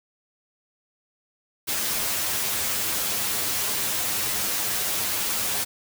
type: noise with comb filter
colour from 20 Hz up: white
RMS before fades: -26 dBFS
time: 1.67-5.65 s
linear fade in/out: 20 ms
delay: 9.6 ms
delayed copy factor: +0.7
effects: none